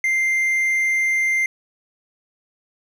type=tone; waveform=triangle; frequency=2093 Hz; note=C7; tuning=in tune; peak=-15 dBFS; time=0.04-1.46 s; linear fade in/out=2 ms; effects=none